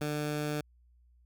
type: tone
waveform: 15% pulse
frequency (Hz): 149.3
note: D3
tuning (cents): +29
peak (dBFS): -25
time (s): 0.01-0.61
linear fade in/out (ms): 5
effects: added 60 Hz sine -60 dBFS peak until 1.25 s